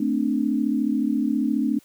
sine tone cluster, 221.1 / 260.1 / 294.5 Hz, A3 / C4 / D4, +9 / -10 / +5 cents, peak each -24 dBFS, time 0-1.79 s, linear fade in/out 5 ms, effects white hiss -57 dBFS RMS until 1.84 s + high-pass 100 Hz 12 dB/octave

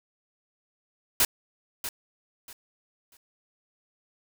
white noise with echo, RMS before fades -21 dBFS, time 1.2-1.25 s, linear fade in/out 2 ms, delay 640 ms, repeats 3, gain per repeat -12 dB, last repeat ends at 3.17 s, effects none

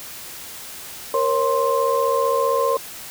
sine tone cluster, 469.6 / 545 / 1049 Hz, A#4 / C#5 / C6, +13 / -29 / +4 cents, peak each -21 dBFS, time 1.14-2.77 s, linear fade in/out 2 ms, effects white hiss -36 dBFS RMS until 3.1 s

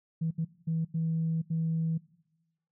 sine tone bursts at uneven times, 162.5 Hz, E3, 24 cents flat, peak -26 dBFS, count 5, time 0.21-0.31 / 0.38-0.45 / 0.67-0.85 / 0.94-1.42 / 1.5-1.98 s, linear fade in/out 10 ms, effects noise-tail reverb RT60 1.0 s tail -21 dB re dry + tanh soft clip ceiling -22 dBFS

